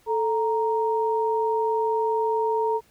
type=tone pair together; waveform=sine; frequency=440 / 932.3 Hz; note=A4 / A#5; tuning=0 / 0 cents; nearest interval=octave + minor second; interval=1300 cents; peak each=-23 / -24 dBFS; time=0.06-2.81 s; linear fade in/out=50 ms; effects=pink hiss -60 dBFS RMS until 2.9 s